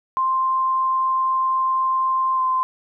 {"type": "tone with pitch glide", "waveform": "sine", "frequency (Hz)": [1048, 1036.6], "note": ["C6", "C6"], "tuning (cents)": [2, -16], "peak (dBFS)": -17, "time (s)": [0.17, 2.63], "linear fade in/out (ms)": 0, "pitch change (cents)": -18, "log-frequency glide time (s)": [2.35, 2.41], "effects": []}